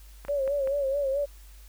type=clicks; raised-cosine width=0.5 ms; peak=-26 dBFS; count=4; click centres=0.25 / 0.283 / 0.477 / 0.674 s
type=tone with vibrato; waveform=sine; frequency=554.4 Hz; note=C#5; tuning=in tune; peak=-24 dBFS; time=0.28-1.26 s; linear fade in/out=20 ms; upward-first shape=sine; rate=4.6 Hz; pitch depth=75 cents each way
effects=added 50 Hz sine -46 dBFS peak until 1.68 s + white hiss -57 dBFS RMS until 1.68 s